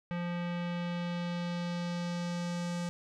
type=tone with low-pass filter sweep; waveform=square; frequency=174.1 Hz; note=F3; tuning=5 cents flat; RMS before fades=-35 dBFS; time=0.11-2.89 s; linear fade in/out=0 ms; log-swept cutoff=2400 to 7500 Hz; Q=1.4; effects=none